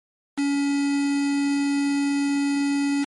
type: tone with quantisation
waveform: triangle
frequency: 282.2 Hz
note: C#4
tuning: 31 cents sharp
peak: -18 dBFS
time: 0.37-3.05 s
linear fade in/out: 20 ms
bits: 5
effects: MP3 48 kbps